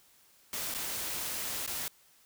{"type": "noise with dropouts", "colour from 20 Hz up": "white", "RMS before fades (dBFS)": -36, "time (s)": [0.53, 1.88], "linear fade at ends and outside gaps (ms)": 1, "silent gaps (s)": [[0.741, 0.747], [1.663, 1.676]], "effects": ["white hiss -63 dBFS RMS until 2.25 s"]}